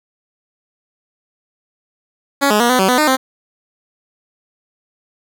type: tone with pitch steps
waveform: 10% pulse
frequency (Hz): 279.8 / 210.2 / 238.6 / 252.5 / 190.3 / 250.2 / 304.7 / 261.8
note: C#4 / G#3 / A#3 / B3 / F#3 / B3 / D#4 / C4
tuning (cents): +16 / +21 / +41 / +39 / +49 / +23 / -36 / +1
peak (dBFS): -3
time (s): 2.41-3.17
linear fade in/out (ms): 20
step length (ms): 95
effects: none